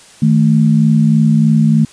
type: tone pair together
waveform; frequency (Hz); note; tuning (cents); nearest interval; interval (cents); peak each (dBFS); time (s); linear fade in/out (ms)
sine; 156.78 / 220; D#3 / A3; +13 / 0; tritone; 587; -10; 0.22-1.85; 5
effects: white hiss -41 dBFS RMS until 1.92 s + resampled to 22050 Hz